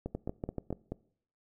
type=two click trains; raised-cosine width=2 ms; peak=-22 / -21 dBFS; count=5 / 5; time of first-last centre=0.06-0.92 / 0.15-0.727 s; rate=4.65 / 6.93 Hz; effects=noise-tail reverb RT60 0.6 s tail -22 dB re dry